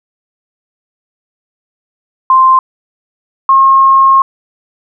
sine tone pair in turn, 1046.5 / 1076.5 Hz, C6 / C6, 0 / +49 cents, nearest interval unison, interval 49 cents, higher second, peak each -3 dBFS, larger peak neither, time 2.3-2.59 / 3.49-4.22 s, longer second, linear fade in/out 2 ms, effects none

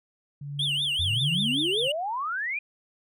sine tone with tremolo, 143.1 Hz, D3, 45 cents flat, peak -30 dBFS, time 0.41-1.88 s, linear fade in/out 5 ms, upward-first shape triangle, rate 1.3 Hz, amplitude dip 95%
triangle tone with vibrato, 3162 Hz, G7, 14 cents sharp, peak -23 dBFS, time 0.59-1.92 s, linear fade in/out 5 ms, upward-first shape triangle, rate 5.2 Hz, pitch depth 260 cents each way
sine exponential sweep, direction up, 81.2 to 2485 Hz, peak -27 dBFS, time 0.99-2.59 s, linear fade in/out 5 ms
effects none

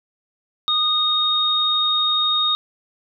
sine tone pair together, 1233 / 3721 Hz, D#6 / A#7, -16 / -4 cents, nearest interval octave + perfect fifth, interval 1912 cents, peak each -23 / -17 dBFS, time 0.68-2.55 s, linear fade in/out 0 ms, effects none

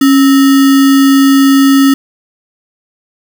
sine tone with sample-and-hold, 273.7 Hz, C#4, 22 cents flat, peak -3 dBFS, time 0.01-1.94 s, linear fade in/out 5 ms, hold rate 1575 Hz, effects none

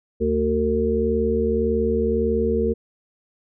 harmonic tone with a mistuned harmonic, 74.7 Hz, D2, 30 cents sharp, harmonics 1 / 3 / 5 / 6, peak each -26 / -24 / -25 / -21 dBFS, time 0.2-2.74 s, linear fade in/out 20 ms, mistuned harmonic 6, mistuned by +27 cents, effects none

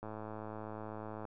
click train, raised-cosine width 1 ms, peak -30 dBFS, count 133, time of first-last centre 0.03-1.252 s, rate 108 Hz, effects none

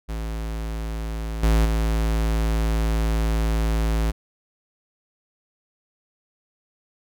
square tone with level steps, 55 Hz, A1, in tune, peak -27 / -16 / -20 dBFS, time 0.08-4.12 s, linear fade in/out 20 ms, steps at 1.43 / 1.65 s, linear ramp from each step 5 ms, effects none

